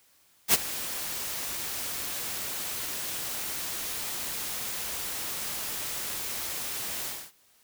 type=noise with ADSR envelope; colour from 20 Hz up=white; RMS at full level=-18 dBFS; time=0.48-7.32 s; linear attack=56 ms; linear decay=28 ms; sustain=-16 dB; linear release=260 ms; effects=white hiss -63 dBFS RMS until 7.63 s